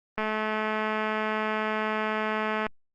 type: click train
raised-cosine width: 0.5 ms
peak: -14 dBFS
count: 538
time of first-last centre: 0.18-2.666 s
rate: 216 Hz
effects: Opus 24 kbps